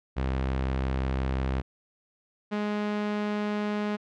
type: tone pair in turn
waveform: sawtooth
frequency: 65.7 / 208.6 Hz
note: C2 / G#3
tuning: +8 / +8 cents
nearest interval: octave + minor sixth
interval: 2000 cents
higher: second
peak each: -22 / -23 dBFS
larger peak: first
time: 0.16-1.62 / 2.51-3.97 s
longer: neither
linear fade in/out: 20 ms
effects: low-pass 3000 Hz 12 dB/octave